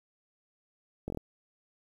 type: slowing click train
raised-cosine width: 2 ms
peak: -22 dBFS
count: 5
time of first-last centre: 1.08-1.173 s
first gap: 21 ms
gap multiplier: 1.07
effects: 9-bit